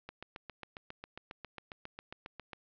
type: click train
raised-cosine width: 0.3 ms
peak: -27 dBFS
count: 19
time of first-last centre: 0.09-2.532 s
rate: 7.37 Hz
effects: low-pass 4000 Hz 12 dB/octave